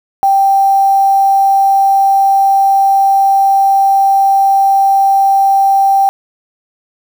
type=tone with quantisation; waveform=sine; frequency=784 Hz; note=G5; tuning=in tune; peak=-6 dBFS; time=0.23-6.09 s; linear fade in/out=0 ms; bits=5; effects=none